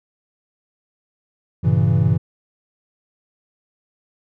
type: chord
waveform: triangle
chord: G diminished seventh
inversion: none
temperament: equal with one note detuned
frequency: 98 / 116.54 / 136.84 / 164.81 Hz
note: G2 / Bb2 / Db3 / Fb3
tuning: 0 / 0 / -22 / 0 cents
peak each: -17 dBFS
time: 1.63-2.18 s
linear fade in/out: 20 ms
effects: none